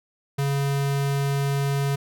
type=tone; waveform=square; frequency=139.7 Hz; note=C#3; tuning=14 cents sharp; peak=-22 dBFS; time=0.38-1.96 s; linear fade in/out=10 ms; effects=none